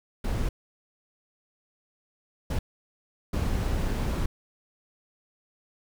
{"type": "noise bursts at uneven times", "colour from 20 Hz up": "brown", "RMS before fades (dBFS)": -27, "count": 3, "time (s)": [[0.24, 0.49], [2.5, 2.59], [3.33, 4.26]], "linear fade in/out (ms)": 5, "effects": []}